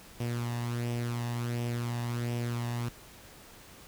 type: tone with flanger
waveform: sawtooth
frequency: 119.5 Hz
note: A#2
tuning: 43 cents sharp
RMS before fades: -33 dBFS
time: 0.2-2.89 s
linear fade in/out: 5 ms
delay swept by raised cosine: 0.35 to 1.11 ms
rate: 1.4 Hz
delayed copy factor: +0.55
effects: pink hiss -52 dBFS RMS until 3.87 s